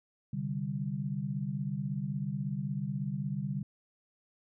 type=chord; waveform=sine; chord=C suspended second; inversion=none; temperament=just; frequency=130.81 / 147.16 / 196.22 Hz; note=C3 / D3 / G3; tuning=0 / +4 / +2 cents; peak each=-38 / -35 / -36 dBFS; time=0.33-3.63 s; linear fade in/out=5 ms; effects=none